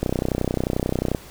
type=click train; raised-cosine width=2 ms; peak=-8 dBFS; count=36; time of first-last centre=0.03-1.148 s; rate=31.3 Hz; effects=pink hiss -44 dBFS RMS until 1.3 s